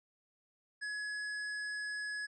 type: tone with tanh clipping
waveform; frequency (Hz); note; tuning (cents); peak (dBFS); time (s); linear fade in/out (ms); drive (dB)
triangle; 1688; G#6; +28; -39; 0.81-2.27; 20; 18
effects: resampled to 24000 Hz